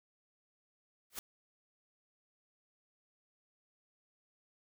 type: noise with exponential growth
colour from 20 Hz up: white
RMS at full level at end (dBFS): -36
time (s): 1.1-1.19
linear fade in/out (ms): 2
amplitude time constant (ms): 18
effects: none